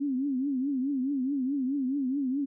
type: tone with vibrato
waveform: sine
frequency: 269.6 Hz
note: C#4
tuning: 48 cents flat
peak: -26 dBFS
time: 0-2.46 s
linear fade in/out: 20 ms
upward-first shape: triangle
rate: 4.7 Hz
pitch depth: 150 cents each way
effects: none